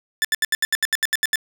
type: tone bursts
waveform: sawtooth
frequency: 1760 Hz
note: A6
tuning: in tune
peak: -13 dBFS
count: 12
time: 0.22-1.357 s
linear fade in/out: 0 ms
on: 26 ms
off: 75 ms
effects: none